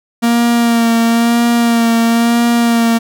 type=tone with vibrato; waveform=45% pulse; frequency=233.1 Hz; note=A#3; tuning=in tune; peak=-9 dBFS; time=0.22-2.99 s; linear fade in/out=20 ms; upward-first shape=sine; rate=1 Hz; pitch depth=24 cents each way; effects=none